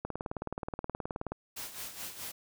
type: click train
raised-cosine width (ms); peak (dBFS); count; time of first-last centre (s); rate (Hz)
1; -21; 25; 0.05-1.32; 18.9
type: noise with tremolo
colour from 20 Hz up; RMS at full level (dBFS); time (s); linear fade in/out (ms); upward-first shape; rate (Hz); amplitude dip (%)
white; -40; 1.56-2.32; 10; sine; 4.7; 65
effects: none